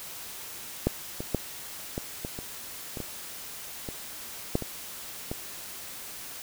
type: clicks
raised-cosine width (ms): 2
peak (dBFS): -9 / -19 / -11 / -17 / -19 / -23 / -22 / -21 / -21 / -10 / -20 / -18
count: 12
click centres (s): 0.87 / 1.205 / 1.347 / 1.979 / 2.249 / 2.389 / 2.972 / 3.003 / 3.888 / 4.554 / 4.623 / 5.315
effects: white hiss -41 dBFS RMS until 6.42 s